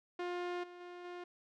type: tone with level steps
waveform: sawtooth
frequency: 354.1 Hz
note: F4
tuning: 24 cents sharp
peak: -33 / -46 / -43 / -40 dBFS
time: 0.19-1.24 s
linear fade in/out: 5 ms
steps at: 0.63 / 0.8 / 1.04 s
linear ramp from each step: 10 ms
effects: low-pass 3000 Hz 12 dB/octave